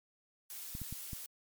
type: noise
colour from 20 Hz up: blue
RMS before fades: -45 dBFS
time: 0.5-1.26 s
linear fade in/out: 0 ms
type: clicks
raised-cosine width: 5 ms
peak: -30 dBFS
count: 4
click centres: 0.751 / 0.817 / 0.926 / 1.132 s
effects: MP3 96 kbps